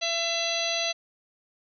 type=harmonic tone; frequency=672 Hz; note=E5; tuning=33 cents sharp; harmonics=1 / 2 / 3 / 4 / 5 / 6 / 7 / 9; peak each=-31 / -42 / -37 / -32 / -33 / -31 / -37 / -35 dBFS; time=0.01-0.93 s; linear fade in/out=20 ms; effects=none